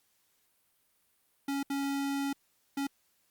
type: tone bursts at uneven times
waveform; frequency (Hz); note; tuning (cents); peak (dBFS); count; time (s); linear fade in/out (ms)
square; 278.2; C#4; +6; -31; 3; 1.48-1.63 / 1.7-2.33 / 2.77-2.87; 5
effects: white hiss -72 dBFS RMS until 3.3 s + Opus 48 kbps